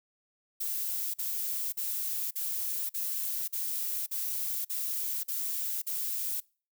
violet noise bursts, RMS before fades -33 dBFS, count 10, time 0.6-6.405 s, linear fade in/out 10 ms, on 540 ms, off 45 ms, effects noise-tail reverb RT60 0.4 s tail -26 dB re dry

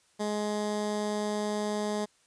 15% pulse tone with notch filter, 209.7 Hz, G#3, 17 cents sharp, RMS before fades -31 dBFS, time 0.19-2.06 s, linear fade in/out 20 ms, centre 2400 Hz, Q 1.6, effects white hiss -66 dBFS RMS until 2.26 s + resampled to 22050 Hz

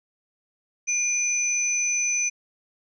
sine tone pair together, 2398 / 6043 Hz, D7 / F#8, +36 / +36 cents, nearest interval octave + major third, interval 1600 cents, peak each -26 / -23 dBFS, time 0.87-2.3 s, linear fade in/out 20 ms, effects none

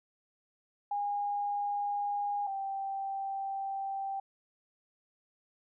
sine tone pair in turn, 816 / 782.6 Hz, G#5 / G5, -31 / -3 cents, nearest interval minor second, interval 72 cents, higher first, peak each -30 / -33 dBFS, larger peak first, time 0.91-2.47 / 2.47-4.2 s, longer second, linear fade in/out 5 ms, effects none

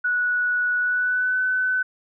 sine tone with pitch glide, 1470 to 1508.7 Hz, F#6 to F#6, -12 to +33 cents, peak -19 dBFS, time 0.04-1.83 s, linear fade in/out 10 ms, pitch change +45 cents, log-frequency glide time 0.79-1.39 s, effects none

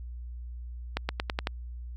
accelerating click train, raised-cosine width 0.3 ms, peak -12 dBFS, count 6, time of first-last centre 0.97-1.471 s, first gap 120 ms, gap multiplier 0.91, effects added 60 Hz sine -37 dBFS peak until 1.96 s

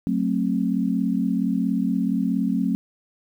sine chord, F# diminished, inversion none, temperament just, 185 / 222 / 266.4 Hz, F#3 / A3 / C4, 0 / +16 / +31 cents, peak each -24 dBFS, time 0.07-2.75 s, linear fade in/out 0 ms, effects 9-bit

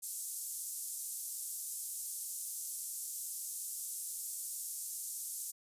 pink band-pass noise, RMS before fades -42 dBFS, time 0.02-5.52 s, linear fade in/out 20 ms, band 7400 to 13000 Hz, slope 24 dB/octave, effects resampled to 32000 Hz

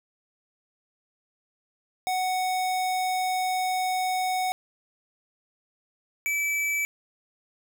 square tone pair in turn, 742 / 2307 Hz, F#5 / D7, +5 / -31 cents, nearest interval octave + minor sixth, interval 1964 cents, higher second, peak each -25 dBFS, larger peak neither, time 2.07-4.52 / 6.26-6.85 s, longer first, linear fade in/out 0 ms, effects none

